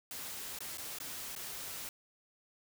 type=noise with dropouts; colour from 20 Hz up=white; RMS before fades=-43 dBFS; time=0.11-1.89 s; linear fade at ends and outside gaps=1 ms; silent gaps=0.588-0.605 / 0.773-0.782 / 0.986-1.001 / 1.352-1.362 s; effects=none